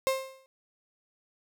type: tone with exponential decay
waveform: 35% pulse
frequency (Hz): 530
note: C5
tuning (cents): +22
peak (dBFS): -20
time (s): 0.07-0.46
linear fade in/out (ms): 0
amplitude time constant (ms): 84
effects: none